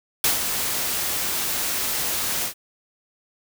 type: noise with ADSR envelope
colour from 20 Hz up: white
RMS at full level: -18 dBFS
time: 0.24-2.54 s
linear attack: 3 ms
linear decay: 130 ms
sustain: -7 dB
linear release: 95 ms
effects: none